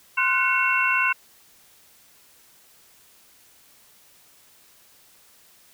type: tone cluster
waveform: sine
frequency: 1044 / 1437 / 1498 / 2193 / 2714 Hz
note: C6 / F6 / F#6 / C#7 / E7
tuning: -4 / +49 / +21 / -19 / +50 cents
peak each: -25 / -30 / -24 / -26 / -23 dBFS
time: 0.17-1.13 s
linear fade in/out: 10 ms
effects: white hiss -55 dBFS RMS until 5.73 s